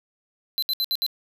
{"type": "tone bursts", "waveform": "square", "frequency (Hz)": 4051, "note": "B7", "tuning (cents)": 43, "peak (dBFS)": -22, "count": 5, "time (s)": [0.58, 1.064], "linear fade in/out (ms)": 0, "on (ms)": 44, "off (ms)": 66, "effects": []}